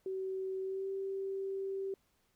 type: tone with pitch glide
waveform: sine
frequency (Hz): 380 to 388.2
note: F#4 to G4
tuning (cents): +46 to -17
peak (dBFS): -35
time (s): 0.06-1.94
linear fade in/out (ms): 2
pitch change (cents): +37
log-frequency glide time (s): 0.61-0.89
effects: pink hiss -75 dBFS RMS until 2.35 s